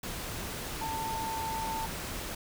sine tone in noise, 893 Hz, A5, 25 cents sharp, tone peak -33 dBFS, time 0.81-1.86 s, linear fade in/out 5 ms, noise pink, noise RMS -38 dBFS, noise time 0.03-2.35 s, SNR +2 dB, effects none

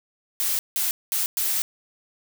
blue noise bursts at uneven times, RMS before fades -24 dBFS, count 4, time 0.4-0.59 / 0.76-0.91 / 1.12-1.26 / 1.37-1.62 s, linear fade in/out 0 ms, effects none

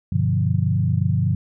sine chord, G dominant seventh, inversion none, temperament equal, 98 / 123.47 / 146.83 / 174.61 Hz, G2 / B2 / D3 / F3, 0 / 0 / 0 / 0 cents, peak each -21 / -22 / -23 / -24 dBFS, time 0.12-1.35 s, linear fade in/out 5 ms, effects none

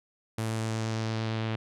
sawtooth tone with low-pass filter sweep, 111.4 Hz, A2, 22 cents sharp, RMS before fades -31 dBFS, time 0.38-1.56 s, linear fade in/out 5 ms, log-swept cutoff 11000 to 3100 Hz, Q 1.6, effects none

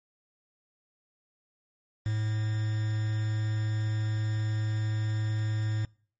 triangle tone with quantisation, 108.2 Hz, A2, 29 cents flat, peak -24 dBFS, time 2.06-5.85 s, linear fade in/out 0 ms, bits 7, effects noise-tail reverb RT60 0.5 s tail -26 dB re dry + MP3 32 kbps

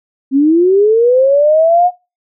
sine linear sweep, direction up, 261.6 to 729 Hz, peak -6 dBFS, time 0.31-1.91 s, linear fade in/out 50 ms, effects noise-tail reverb RT60 0.3 s tail -24 dB re dry

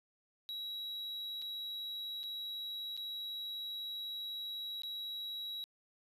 triangle tone with dropouts, 3876 Hz, B7, 33 cents flat, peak -38 dBFS, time 0.49-5.64 s, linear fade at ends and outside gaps 0 ms, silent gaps 1.418-1.422 / 2.232-2.238 / 2.967-2.975 / 4.82-4.834 s, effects resampled to 32000 Hz + 12-bit

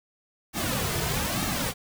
pink noise with flanger, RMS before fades -28 dBFS, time 0.53-1.74 s, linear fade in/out 50 ms, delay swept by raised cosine 2 to 3.7 ms, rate 1.1 Hz, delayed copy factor -0.7, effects none

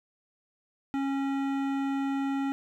sine tone with hard clipping, 274.2 Hz, C#4, 19 cents flat, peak -29 dBFS, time 0.94-2.52 s, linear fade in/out 0 ms, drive 15 dB, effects none

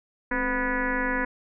sine tone with frequency modulation, 988 Hz, B5, in tune, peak -23 dBFS, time 0.31-1.25 s, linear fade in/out 5 ms, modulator 241 Hz, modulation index 4.1, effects none

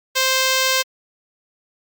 5% pulse tone, 523.3 Hz, C5, in tune, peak -4 dBFS, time 0.15-0.83 s, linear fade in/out 20 ms, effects Opus 48 kbps

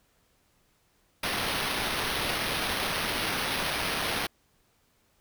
blue noise with sample-and-hold, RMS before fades -30 dBFS, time 1.23-4.27 s, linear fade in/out 5 ms, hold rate 7350 Hz, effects pink hiss -68 dBFS RMS until 5.2 s

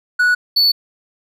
triangle tone pair in turn, 1470 / 4459 Hz, F#6 / C#8, -12 / +9 cents, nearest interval octave + perfect fifth, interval 1921 cents, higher second, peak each -9 dBFS, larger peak neither, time 0.19-0.35 / 0.56-0.72 s, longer neither, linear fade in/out 10 ms, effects none

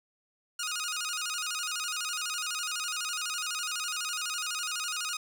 10% pulse tone with vibrato, 1335 Hz, E6, 22 cents sharp, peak -23 dBFS, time 0.59-5.17 s, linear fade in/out 5 ms, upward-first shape square, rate 12 Hz, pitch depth 110 cents each way, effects none

